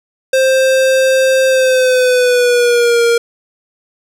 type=tone with pitch glide; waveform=square; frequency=526 to 468.6 Hz; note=C5 to A#4; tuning=+9 to +9 cents; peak=-9 dBFS; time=0.33-3.18 s; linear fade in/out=5 ms; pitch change=-200 cents; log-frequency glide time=1.47-3.03 s; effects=low-pass 11000 Hz 12 dB/octave + 8-bit